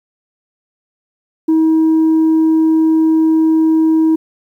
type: tone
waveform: sine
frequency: 319.3 Hz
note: D#4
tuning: 45 cents sharp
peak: -6 dBFS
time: 1.48-4.16 s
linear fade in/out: 10 ms
effects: tanh soft clip ceiling -7 dBFS + 8-bit